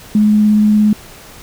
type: tone with vibrato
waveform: sine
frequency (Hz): 211.4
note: G#3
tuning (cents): +31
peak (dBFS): -7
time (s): 0.15-0.93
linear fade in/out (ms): 2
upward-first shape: triangle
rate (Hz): 17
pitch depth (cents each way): 11
effects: pink hiss -37 dBFS RMS until 1.42 s